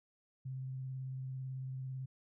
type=tone with vibrato; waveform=sine; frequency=131.1 Hz; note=C3; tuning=4 cents sharp; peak=-39 dBFS; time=0.45-2.06 s; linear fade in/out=10 ms; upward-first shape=triangle; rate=18 Hz; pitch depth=24 cents each way; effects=none